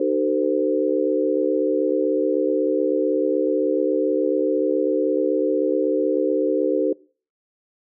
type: tone cluster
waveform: sine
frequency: 302.7 / 378.7 / 447.9 / 515 Hz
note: D#4 / F#4 / A4 / C5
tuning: -48 / +40 / +31 / -28 cents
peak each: -23 dBFS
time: 0-6.93 s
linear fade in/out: 5 ms
effects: noise-tail reverb RT60 0.4 s tail -22 dB re dry